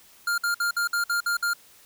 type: tone bursts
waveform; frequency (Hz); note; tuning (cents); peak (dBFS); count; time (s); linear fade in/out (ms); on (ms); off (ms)
square; 1403; F6; +8; -23; 8; 0.27-1.535; 5; 110; 55
effects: white hiss -54 dBFS RMS until 1.85 s